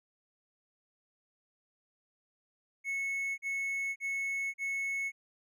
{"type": "tone bursts", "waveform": "triangle", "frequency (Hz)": 2198, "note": "C#7", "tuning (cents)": -15, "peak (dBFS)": -30, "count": 4, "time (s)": [2.84, 5.12], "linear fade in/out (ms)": 50, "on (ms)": 540, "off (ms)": 40, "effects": []}